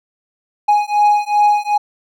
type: beating tone pair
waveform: triangle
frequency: 830 / 832.6 Hz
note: G#5 / G#5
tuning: -1 / +4 cents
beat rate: 2.6 Hz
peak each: -12 dBFS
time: 0.68-1.78 s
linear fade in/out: 10 ms
effects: none